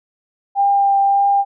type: tone with vibrato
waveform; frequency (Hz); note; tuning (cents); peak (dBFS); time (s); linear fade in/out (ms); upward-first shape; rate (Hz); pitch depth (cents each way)
sine; 796; G5; +26; -11; 0.55-1.45; 50; triangle; 1.7; 12
effects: none